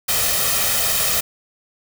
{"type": "noise with comb filter", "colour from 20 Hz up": "white", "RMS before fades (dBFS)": -19, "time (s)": [0.08, 1.21], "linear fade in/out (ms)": 10, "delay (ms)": 1.6, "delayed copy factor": 0.65, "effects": []}